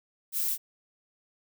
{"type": "noise", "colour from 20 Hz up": "violet", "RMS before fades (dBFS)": -29, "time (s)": [0.32, 0.58], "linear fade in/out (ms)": 50, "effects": []}